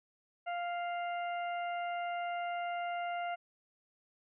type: harmonic tone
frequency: 698.5 Hz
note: F5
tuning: in tune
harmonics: 1 / 2 / 3 / 4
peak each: -35 / -44 / -46 / -50 dBFS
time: 0.46-3.36 s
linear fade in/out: 20 ms
effects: none